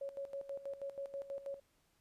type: tone with tremolo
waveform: sine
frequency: 554.4 Hz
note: C#5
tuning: in tune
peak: -39 dBFS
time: 0.01-1.6 s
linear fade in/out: 5 ms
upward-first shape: square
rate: 6.2 Hz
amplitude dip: 75%
effects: pink hiss -75 dBFS RMS until 2 s + resampled to 32000 Hz